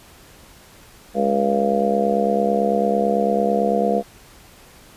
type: harmonic tone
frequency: 69 Hz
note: C#2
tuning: 7 cents flat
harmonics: 3 / 4 / 5 / 6 / 7 / 8 / 9 / 10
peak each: -22 / -32 / -30 / -26 / -21 / -29 / -32 / -21 dBFS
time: 1.14-4.03 s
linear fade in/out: 50 ms
effects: pink hiss -47 dBFS RMS until 4.96 s + resampled to 32000 Hz